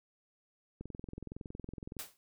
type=click train; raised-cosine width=3 ms; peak=-30 dBFS; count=26; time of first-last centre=0.81-1.967 s; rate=21.6 Hz
type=noise with exponential decay; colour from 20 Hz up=white; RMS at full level=-38 dBFS; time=1.99-2.17 s; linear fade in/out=0 ms; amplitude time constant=39 ms
effects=none